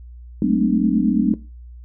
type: tone cluster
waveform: sine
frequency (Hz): 187.2 / 212.8 / 221.9 / 257.7 / 300.2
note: F#3 / G#3 / A3 / C4 / D4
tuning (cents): +20 / +42 / +15 / -26 / +38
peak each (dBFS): -21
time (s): 0.42-1.34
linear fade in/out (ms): 2
effects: noise-tail reverb RT60 0.3 s tail -19 dB re dry + added 60 Hz sine -36 dBFS peak until 1.84 s